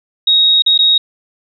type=tone with dropouts; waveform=sine; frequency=3771 Hz; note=A#7; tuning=19 cents sharp; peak=-7 dBFS; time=0.27-0.98 s; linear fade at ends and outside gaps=5 ms; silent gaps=0.622-0.662 / 0.778-0.789 s; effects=none